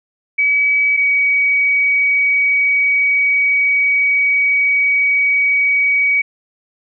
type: tone pair in turn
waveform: sine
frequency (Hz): 2279 / 2263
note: C#7 / C#7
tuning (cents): +47 / +35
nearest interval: unison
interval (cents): 12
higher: first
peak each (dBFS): -11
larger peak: neither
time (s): 0.38-0.97 / 0.97-6.22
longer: second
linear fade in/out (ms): 10
effects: none